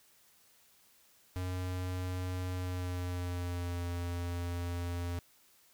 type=tone with pitch glide; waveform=square; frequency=91.4 to 87.07 Hz; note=F#2 to F2; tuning=-21 to -5 cents; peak=-35 dBFS; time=1.36-5.19 s; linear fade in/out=0 ms; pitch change=-84 cents; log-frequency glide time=2.51-3.85 s; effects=white hiss -65 dBFS RMS until 5.73 s